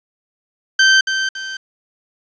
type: tone with echo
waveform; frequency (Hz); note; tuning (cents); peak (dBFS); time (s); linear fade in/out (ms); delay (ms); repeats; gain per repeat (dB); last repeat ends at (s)
sawtooth; 1554; G6; -16; -5; 0.79-1.01; 5; 280; 2; -8; 1.57
effects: resampled to 16000 Hz + 7-bit